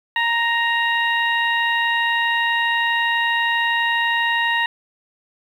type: harmonic tone with a mistuned harmonic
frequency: 932.3 Hz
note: A#5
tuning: in tune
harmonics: 1 / 2 / 3 / 4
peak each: -22 / -19 / -25 / -30 dBFS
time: 0.16-4.66 s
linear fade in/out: 2 ms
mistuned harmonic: 4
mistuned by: +29 cents
effects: 8-bit